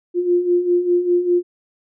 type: beating tone pair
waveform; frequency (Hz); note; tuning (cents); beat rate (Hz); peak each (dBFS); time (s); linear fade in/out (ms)
sine; 349.2 / 354.2; F4 / F4; 0 / +24; 5; -21 / -15; 0.14-1.43; 50
effects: none